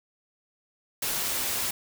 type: noise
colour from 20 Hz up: white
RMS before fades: -29 dBFS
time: 1.02-1.71 s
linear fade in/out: 5 ms
effects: none